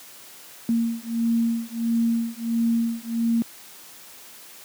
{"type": "beating tone pair", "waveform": "sine", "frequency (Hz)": [230, 231.5], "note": ["A#3", "A#3"], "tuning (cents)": [-23, -12], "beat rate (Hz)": 1.5, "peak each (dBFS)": -23, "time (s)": [0.69, 3.42], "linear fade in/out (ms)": 0, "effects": ["white hiss -45 dBFS RMS until 4.64 s", "high-pass 150 Hz 12 dB/octave"]}